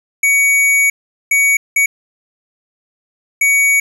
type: tone bursts at uneven times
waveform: square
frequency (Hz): 2250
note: C#7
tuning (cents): +25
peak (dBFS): -10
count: 4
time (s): 0.23-0.9 / 1.31-1.57 / 1.76-1.86 / 3.41-3.8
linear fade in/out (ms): 5
effects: 8-bit